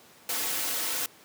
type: noise with comb filter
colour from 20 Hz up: white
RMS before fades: -30 dBFS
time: 0.29-1.06 s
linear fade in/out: 2 ms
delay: 5 ms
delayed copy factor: -0.7
effects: pink hiss -54 dBFS RMS until 1.24 s + high-pass 200 Hz 12 dB/octave